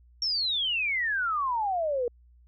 sine exponential sweep, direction down, 5588 to 466.2 Hz, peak -25 dBFS, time 0.22-2.08 s, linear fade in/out 2 ms, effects added 60 Hz sine -54 dBFS peak until 2.47 s

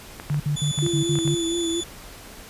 clicks, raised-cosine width 0.5 ms, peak -20 dBFS, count 8, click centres 0.199 / 0.299 / 0.344 / 0.788 / 0.864 / 1.155 / 1.188 / 1.277 s
sine tone bursts, 146.83 Hz, D3, in tune, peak -20 dBFS, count 7, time 0.3-1.348 s, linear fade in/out 5 ms, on 100 ms, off 58 ms
25% pulse tone, 3471 Hz, A7, 24 cents flat, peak -24 dBFS, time 0.56-1.84 s, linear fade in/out 10 ms
sine tone with vibrato, 337.9 Hz, E4, 43 cents sharp, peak -23 dBFS, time 0.82-1.81 s, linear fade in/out 10 ms, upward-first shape sine, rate 4.3 Hz, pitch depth 41 cents each way
effects pink hiss -42 dBFS RMS until 2.49 s + resampled to 32000 Hz

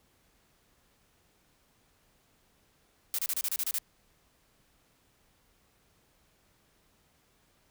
blue noise bursts, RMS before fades -31 dBFS, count 9, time 3.14-3.785 s, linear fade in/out 0 ms, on 45 ms, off 30 ms, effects pink hiss -68 dBFS RMS until 7.7 s

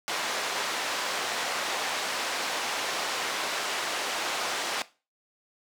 pink band-pass noise, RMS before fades -31 dBFS, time 0.08-4.82 s, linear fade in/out 0 ms, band 600 to 6300 Hz, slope 12 dB/octave, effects noise-tail reverb RT60 0.3 s tail -17 dB re dry

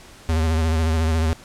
square tone with vibrato, 80.3 Hz, E2, 45 cents flat, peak -18 dBFS, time 0.29-1.33 s, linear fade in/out 0 ms, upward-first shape sine, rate 14 Hz, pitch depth 49 cents each way, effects pink hiss -45 dBFS RMS until 1.44 s + low-pass 10000 Hz 12 dB/octave

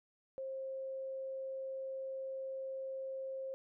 sine tone, 532 Hz, C5, 29 cents sharp, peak -39 dBFS, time 0.38-3.54 s, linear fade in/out 0 ms, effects none

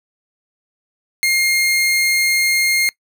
sawtooth tone, 2128 Hz, C7, 29 cents sharp, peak -10 dBFS, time 1.23-2.89 s, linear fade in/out 0 ms, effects noise-tail reverb RT60 0.1 s tail -23 dB re dry

